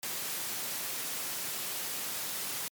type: high-pass noise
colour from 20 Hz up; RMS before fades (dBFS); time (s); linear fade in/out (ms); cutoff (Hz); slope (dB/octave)
white; -36; 0.03-2.68; 0; 110; 24
effects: MP3 96 kbps